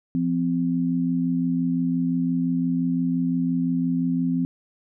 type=tone pair together; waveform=sine; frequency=172.1 / 257.9 Hz; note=F3 / C4; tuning=-25 / -25 cents; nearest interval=perfect fifth; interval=700 cents; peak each=-24 / -22 dBFS; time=0.15-4.45 s; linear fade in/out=0 ms; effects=none